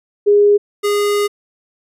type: tone pair in turn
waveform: sine / square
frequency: 410.7 / 410.7 Hz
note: G#4 / G#4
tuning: -19 / -19 cents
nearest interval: unison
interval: 0 cents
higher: neither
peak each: -7 / -14 dBFS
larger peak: first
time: 0.26-0.58 / 0.83-1.28 s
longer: second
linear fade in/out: 20 ms
effects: resampled to 32000 Hz